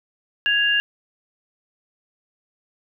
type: tone pair together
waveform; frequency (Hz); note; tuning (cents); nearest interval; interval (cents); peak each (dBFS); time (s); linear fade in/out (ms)
sine; 1662.5 / 2798; G#6 / F7; +1 / +3; major sixth; 902; -19; 0.46-0.8; 0
effects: none